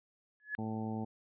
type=tone with exponential growth; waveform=sine; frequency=1702 Hz; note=G#6; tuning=42 cents sharp; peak=-31 dBFS; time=0.4-0.55 s; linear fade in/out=0 ms; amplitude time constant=32 ms
type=harmonic tone; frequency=110 Hz; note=A2; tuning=in tune; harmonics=1 / 2 / 3 / 4 / 5 / 6 / 7 / 8; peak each=-41 / -37 / -46 / -47 / -52 / -54 / -46 / -50 dBFS; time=0.58-1.05 s; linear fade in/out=10 ms
effects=resampled to 8000 Hz